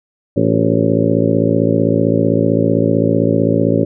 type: harmonic tone with a mistuned harmonic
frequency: 55.6 Hz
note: A1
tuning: 19 cents sharp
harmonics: 2 / 3 / 4 / 5 / 6 / 7 / 8 / 9 / 10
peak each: -19 / -18 / -19 / -17 / -23 / -21 / -21 / -22 / -20 dBFS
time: 0.36-3.85 s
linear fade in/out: 10 ms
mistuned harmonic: 6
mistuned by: +89 cents
effects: none